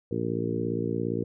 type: harmonic tone with a mistuned harmonic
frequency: 57.4 Hz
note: A#1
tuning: 26 cents flat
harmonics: 2 / 3 / 4 / 5 / 6 / 7 / 8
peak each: -34 / -34 / -34 / -34 / -34 / -34 / -34 dBFS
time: 0.11-1.24 s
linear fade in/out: 5 ms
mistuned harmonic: 2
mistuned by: -15 cents
effects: none